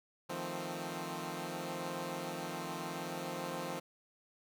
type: chord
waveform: 10% pulse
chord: F dominant seventh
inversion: third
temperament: equal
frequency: 155.56 / 174.61 / 220 / 261.6 Hz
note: Eb3 / F3 / A3 / C4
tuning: 0 / 0 / 0 / 0 cents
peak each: -36 / -34 / -40 / -36 dBFS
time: 0.29-3.8 s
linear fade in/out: 10 ms
effects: none